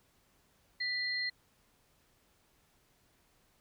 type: tone pair together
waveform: sine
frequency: 1975.5 / 4191 Hz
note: B6 / C8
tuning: 0 / +2 cents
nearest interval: octave + minor second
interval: 1302 cents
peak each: -34 / -36 dBFS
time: 0.8-1.3 s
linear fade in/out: 10 ms
effects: pink hiss -70 dBFS RMS until 3.6 s